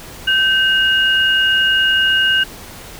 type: tone pair together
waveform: sine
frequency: 1549.2 / 2861 Hz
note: G6 / F7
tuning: -21 / +41 cents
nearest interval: major seventh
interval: 1062 cents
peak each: -14 dBFS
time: 0.27-2.44 s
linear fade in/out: 10 ms
effects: pink hiss -35 dBFS RMS until 2.99 s